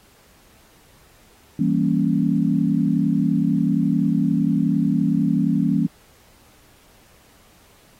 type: chord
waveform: sine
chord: E diminished seventh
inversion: none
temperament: equal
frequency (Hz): 164.81 / 196 / 233.1 / 277.2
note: E3 / G3 / Bb3 / Db4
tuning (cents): 0 / 0 / 0 / 0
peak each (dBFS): -22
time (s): 1.59-5.87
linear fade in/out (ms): 5
effects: pink hiss -54 dBFS RMS until 7.99 s + AAC 48 kbps